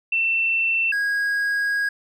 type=tone pair in turn; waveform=sine / triangle; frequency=2686 / 1644 Hz; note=E7 / G#6; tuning=+32 / -18 cents; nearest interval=minor sixth; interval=850 cents; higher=first; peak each=-18 dBFS; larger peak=neither; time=0.12-0.92 / 0.92-1.89 s; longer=second; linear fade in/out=5 ms; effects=none